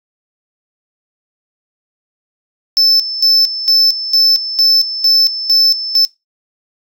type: tone with tremolo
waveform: sine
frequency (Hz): 5274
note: E8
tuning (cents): 0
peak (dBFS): -4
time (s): 2.77-6.05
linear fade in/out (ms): 0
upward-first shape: square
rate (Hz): 2.2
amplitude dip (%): 80
effects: noise-tail reverb RT60 0.2 s tail -22 dB re dry + tanh soft clip ceiling -6 dBFS